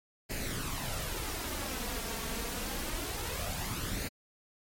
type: noise with flanger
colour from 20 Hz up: pink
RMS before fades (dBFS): -36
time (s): 0.29-4.09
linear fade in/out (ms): 20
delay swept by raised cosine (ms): 0.43 to 4.43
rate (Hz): 0.26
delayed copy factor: +0.55
effects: MP3 64 kbps